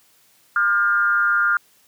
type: tone with frequency modulation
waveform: sine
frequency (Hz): 1403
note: F6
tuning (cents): +8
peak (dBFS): -15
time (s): 0.56-1.57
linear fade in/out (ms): 2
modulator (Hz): 183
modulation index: 0.72
effects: white hiss -57 dBFS RMS until 1.87 s + high-pass 80 Hz 12 dB/octave